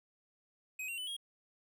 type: tone with pitch steps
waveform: square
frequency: 2523 / 2751 / 3000 / 3272 Hz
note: D#7 / F7 / F#7 / G#7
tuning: +23 / -27 / +23 / -26 cents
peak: -39 dBFS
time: 0.79-1.166 s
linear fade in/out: 5 ms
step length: 94 ms
effects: none